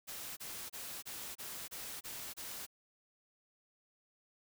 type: noise bursts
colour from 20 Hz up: white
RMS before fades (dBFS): -45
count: 8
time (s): 0.07-2.666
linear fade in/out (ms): 20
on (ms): 300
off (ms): 28
effects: none